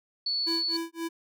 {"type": "tone", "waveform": "sine", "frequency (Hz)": 4435, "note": "C#8", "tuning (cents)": 0, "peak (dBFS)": -26, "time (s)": [0.26, 0.77], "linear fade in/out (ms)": 5}
{"type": "tone with tremolo", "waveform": "square", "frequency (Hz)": 331.8, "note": "E4", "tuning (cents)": 11, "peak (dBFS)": -30, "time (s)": [0.46, 1.09], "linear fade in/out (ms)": 20, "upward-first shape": "sine", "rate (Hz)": 3.8, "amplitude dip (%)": 100}
{"effects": []}